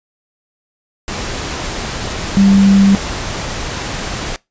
sine tone in noise, 196.9 Hz, G3, 8 cents sharp, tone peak -6 dBFS, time 2.37-2.95 s, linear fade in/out 0 ms, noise pink, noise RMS -22 dBFS, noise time 1.08-4.36 s, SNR +13 dB, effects noise-tail reverb RT60 0.2 s tail -22 dB re dry + resampled to 16000 Hz

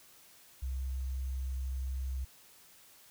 sine tone with sample-and-hold, 65.41 Hz, C2, in tune, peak -33 dBFS, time 0.62-2.25 s, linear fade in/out 10 ms, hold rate 6300 Hz, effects white hiss -59 dBFS RMS until 3.1 s

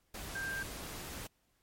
sine tone in noise, 1584 Hz, G6, 18 cents sharp, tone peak -36 dBFS, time 0.35-0.63 s, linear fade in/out 5 ms, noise pink, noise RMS -44 dBFS, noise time 0.14-1.27 s, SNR +5 dB, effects pink hiss -75 dBFS RMS until 1.62 s + MP3 64 kbps

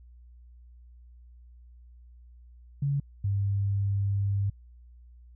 sine tone pair in turn, 140.9 / 99.63 Hz, C#3 / G2, +29 / +29 cents, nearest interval tritone, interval 600 cents, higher first, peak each -24 dBFS, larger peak neither, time 2.82-3 / 3.24-4.5 s, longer second, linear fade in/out 5 ms, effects added 60 Hz sine -49 dBFS peak until 5.35 s

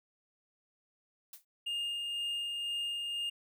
blue noise with exponential decay, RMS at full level -43 dBFS, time 1.33-1.45 s, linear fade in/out 5 ms, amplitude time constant 26 ms
triangle tone with tremolo, 2826 Hz, F7, 20 cents sharp, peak -31 dBFS, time 1.66-3.3 s, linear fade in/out 10 ms, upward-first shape sine, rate 2 Hz, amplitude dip 25%
effects none

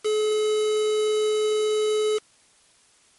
triangle tone with quantisation, 427.6 Hz, A4, 49 cents flat, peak -18 dBFS, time 0.04-2.19 s, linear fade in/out 20 ms, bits 5, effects white hiss -58 dBFS RMS until 3.18 s + MP3 48 kbps

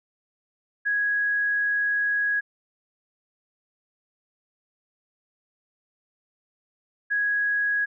sine tone pair in turn, 1661.2 / 1661.2 Hz, G#6 / G#6, 0 / 0 cents, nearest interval unison, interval 0 cents, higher neither, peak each -21 / -21 dBFS, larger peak neither, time 0.85-2.41 / 7.1-7.86 s, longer first, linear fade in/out 20 ms, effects none

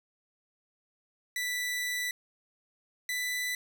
sawtooth tone pair in turn, 1975.5 / 1988.1 Hz, B6 / B6, 0 / +11 cents, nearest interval unison, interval 11 cents, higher second, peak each -27 dBFS, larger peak neither, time 1.36-2.11 / 3.09-3.55 s, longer first, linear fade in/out 2 ms, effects none

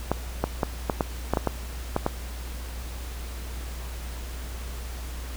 clicks, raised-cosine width 1 ms, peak -8 dBFS, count 10, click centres 0.116 / 0.44 / 0.632 / 0.898 / 1.008 / 1.336 / 1.372 / 1.473 / 1.964 / 2.064 s, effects added 60 Hz sine -33 dBFS peak until 5.36 s + pink hiss -42 dBFS RMS until 5.36 s

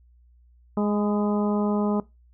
harmonic tone with a mistuned harmonic, 207.7 Hz, G#3, in tune, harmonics 1 / 2 / 3 / 4 / 5 / 6, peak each -22 / -28 / -32 / -34 / -36 / -38 dBFS, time 0.77-2 s, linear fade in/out 2 ms, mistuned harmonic 5, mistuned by -37 cents, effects noise-tail reverb RT60 0.2 s tail -20 dB re dry + added 60 Hz sine -53 dBFS peak until 2.33 s

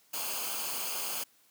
white noise with comb filter, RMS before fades -35 dBFS, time 0.13-1.24 s, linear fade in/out 10 ms, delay 0.53 ms, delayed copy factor -0.65, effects white hiss -65 dBFS RMS until 1.5 s + high-pass 100 Hz 12 dB/octave

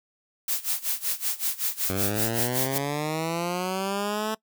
blue noise with tremolo, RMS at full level -25 dBFS, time 0.48-2.78 s, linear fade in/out 2 ms, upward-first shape sine, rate 5.3 Hz, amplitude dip 90%
10% pulse linear sweep, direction up, 92.3 to 220 Hz, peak -18 dBFS, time 1.89-4.35 s, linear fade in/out 10 ms
effects noise-tail reverb RT60 0.1 s tail -22 dB re dry

